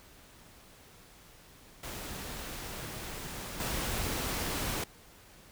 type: noise with level steps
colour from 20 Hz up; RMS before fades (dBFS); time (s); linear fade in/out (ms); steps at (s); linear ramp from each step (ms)
pink; -41 / -34; 1.83-4.84; 5; 3.6; 2
effects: pink hiss -56 dBFS RMS until 5.51 s